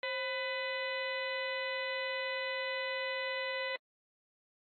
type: harmonic tone with a mistuned harmonic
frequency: 500 Hz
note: B4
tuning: 21 cents sharp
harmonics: 1 / 2 / 3 / 4 / 5 / 6 / 7 / 8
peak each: -38 / -44 / -47 / -38 / -45 / -47 / -50 / -47 dBFS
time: 0.03-3.76 s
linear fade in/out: 2 ms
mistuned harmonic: 1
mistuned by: +100 cents
effects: AAC 32 kbps